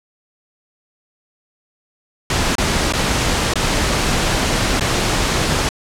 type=noise with dropouts; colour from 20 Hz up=pink; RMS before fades=-17 dBFS; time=2.3-5.69 s; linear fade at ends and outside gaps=2 ms; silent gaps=2.554-2.582 / 2.925-2.935 / 3.537-3.556 / 4.797-4.808 s; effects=low-pass 8000 Hz 12 dB/octave